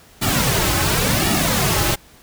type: noise with flanger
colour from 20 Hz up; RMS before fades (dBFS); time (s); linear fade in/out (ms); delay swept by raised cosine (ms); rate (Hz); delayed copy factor
pink; -18; 0.21-1.96; 20; 1.9 to 4.3; 0.92; -0.7
effects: pink hiss -48 dBFS RMS until 2.22 s